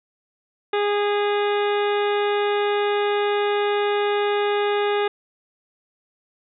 harmonic tone with a mistuned harmonic, 411.1 Hz, G#4, 18 cents flat, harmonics 1 / 2 / 3 / 4 / 5 / 6 / 7 / 8 / 9, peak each -20 / -26 / -30 / -32 / -34 / -36 / -37 / -38 / -39 dBFS, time 0.73-5.08 s, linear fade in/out 5 ms, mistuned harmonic 8, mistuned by +78 cents, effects none

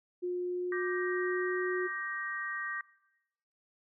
sine tone with pitch glide, 357.7 to 364.6 Hz, F4 to F#4, +41 to -25 cents, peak -31 dBFS, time 0.22-1.88 s, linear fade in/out 20 ms, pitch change +34 cents, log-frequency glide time 0.47-1.58 s
sine chord, G minor, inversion second, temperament just, 1176 / 1568 / 1881.6 Hz, D6 / G6 / Bb6, +2 / 0 / +16 cents, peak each -41 / -40 / -37 dBFS, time 0.72-2.81 s, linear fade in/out 2 ms
effects noise-tail reverb RT60 1.0 s tail -22 dB re dry

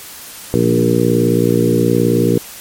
harmonic tone with a mistuned harmonic, 58.9 Hz, A#1, 19 cents sharp, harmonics 2 / 3 / 4 / 5 / 6 / 7 / 8, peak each -18 / -18 / -18 / -18 / -18 / -18 / -18 dBFS, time 0.54-2.38 s, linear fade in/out 0 ms, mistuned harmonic 3, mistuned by -21 cents, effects white hiss -33 dBFS RMS until 2.6 s + MP3 64 kbps

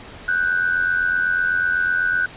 sine tone pair together, 1480 / 1568 Hz, F#6 / G6, 0 / 0 cents, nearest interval minor second, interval 100 cents, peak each -18 / -23 dBFS, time 0.28-2.26 s, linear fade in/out 5 ms, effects pink hiss -39 dBFS RMS until 2.36 s + resampled to 8000 Hz

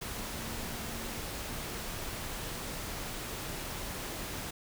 sine tone in noise, 229 Hz, A#3, 31 cents flat, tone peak -47 dBFS, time 0.38-1.18 s, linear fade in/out 10 ms, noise pink, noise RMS -39 dBFS, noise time 0.01-4.51 s, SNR -11 dB, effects none

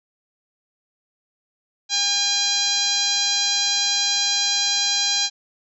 harmonic tone, 809 Hz, G#5, 46 cents flat, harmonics 1 / 2 / 3 / 4 / 5 / 6 / 7 / 8 / 9, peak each -33 / -33 / -31 / -27 / -22 / -26 / -27 / -28 / -33 dBFS, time 1.89-5.3 s, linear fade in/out 50 ms, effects none

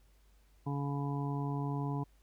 harmonic tone, 141.5 Hz, C#3, 36 cents sharp, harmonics 1 / 2 / 3 / 5 / 6 / 7, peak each -34 / -39 / -45 / -47 / -47 / -44 dBFS, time 0.66-2.04 s, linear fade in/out 10 ms, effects added 50 Hz sine -62 dBFS peak until 2.22 s + pink hiss -72 dBFS RMS until 2.22 s

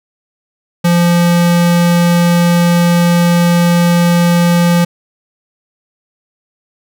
square tone, 172.9 Hz, F3, 17 cents flat, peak -8 dBFS, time 0.84-4.85 s, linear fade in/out 10 ms, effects none

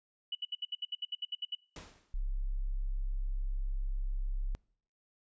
sine tone bursts, 2956 Hz, F#7, 2 cents flat, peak -33 dBFS, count 13, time 0.32-1.551 s, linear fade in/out 5 ms, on 31 ms, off 69 ms
pink noise with exponential decay, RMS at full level -45 dBFS, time 1.76-2.21 s, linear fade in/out 2 ms, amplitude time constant 97 ms
sine tone, 33.47 Hz, C1, 40 cents sharp, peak -31 dBFS, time 2.14-4.55 s, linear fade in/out 0 ms
effects noise-tail reverb RT60 0.6 s tail -25 dB re dry + resampled to 16000 Hz

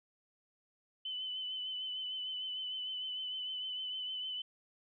sine tone with vibrato, 3023 Hz, F#7, 36 cents sharp, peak -37 dBFS, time 1.05-4.42 s, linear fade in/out 5 ms, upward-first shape triangle, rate 6.6 Hz, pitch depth 35 cents each way, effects none

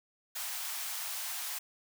white high-pass noise, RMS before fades -38 dBFS, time 0.35-1.59 s, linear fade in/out 10 ms, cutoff 670 Hz, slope 48 dB/octave, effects none

